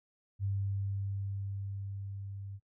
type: tone with level ramp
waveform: sine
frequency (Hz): 98.8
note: G2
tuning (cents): +14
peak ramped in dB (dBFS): -30 to -41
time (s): 0.39-2.6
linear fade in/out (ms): 50
effects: noise-tail reverb RT60 0.1 s tail -18 dB re dry